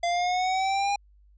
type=exponential sweep; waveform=square; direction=up; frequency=687 to 814 Hz; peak=-24 dBFS; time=0.03-0.96 s; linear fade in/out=5 ms; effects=added 50 Hz sine -54 dBFS peak until 1.37 s + resampled to 16000 Hz